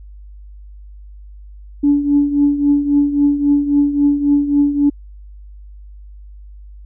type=tone with tremolo; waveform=sine; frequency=287.4 Hz; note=D4; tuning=37 cents flat; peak=-7 dBFS; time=1.83-4.9 s; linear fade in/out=10 ms; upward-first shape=triangle; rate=3.7 Hz; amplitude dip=75%; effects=tanh soft clip ceiling -3 dBFS + added 50 Hz sine -34 dBFS peak until 6.85 s